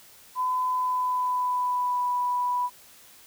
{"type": "tone with pitch glide", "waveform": "sine", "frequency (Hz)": [1010, 985.8], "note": ["B5", "B5"], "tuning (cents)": [39, -3], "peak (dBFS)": -23, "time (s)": [0.35, 2.7], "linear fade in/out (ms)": 50, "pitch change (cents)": -42, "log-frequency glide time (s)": [0.68, 2.09], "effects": ["white hiss -52 dBFS RMS until 3.26 s"]}